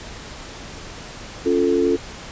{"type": "chord", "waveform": "sine", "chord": "Db augmented", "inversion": "none", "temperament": "equal", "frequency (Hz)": [277.2, 349.2, 440], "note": ["Db4", "F4", "A4"], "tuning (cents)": [0, 0, 0], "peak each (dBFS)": [-21, -19, -19], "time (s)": [1.45, 1.97], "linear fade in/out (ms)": 20, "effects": ["pink hiss -36 dBFS RMS until 2.31 s", "resampled to 16000 Hz"]}